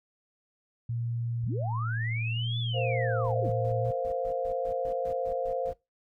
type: tone with vibrato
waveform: sine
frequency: 115.7 Hz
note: A#2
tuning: 13 cents flat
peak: -29 dBFS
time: 0.89-3.91 s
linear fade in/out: 5 ms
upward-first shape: square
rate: 0.68 Hz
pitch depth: 27 cents each way
type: linear two-way sweep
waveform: sine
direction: up then down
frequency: 43.7 to 3520 to 99.8 Hz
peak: -34 dBFS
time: 1.43-3.51 s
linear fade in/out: 10 ms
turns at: 2.59 s
type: chord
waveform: sine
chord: Bb suspended second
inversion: none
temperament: equal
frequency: 466.2 / 523.3 / 698.5 Hz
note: Bb4 / C5 / F5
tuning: 0 / 0 / 0 cents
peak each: -35 / -30 / -34 dBFS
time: 2.73-5.74 s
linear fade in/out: 50 ms
type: noise bursts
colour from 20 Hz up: brown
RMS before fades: -45 dBFS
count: 13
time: 3.24-5.733 s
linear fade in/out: 5 ms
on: 81 ms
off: 120 ms
effects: noise-tail reverb RT60 0.2 s tail -20 dB re dry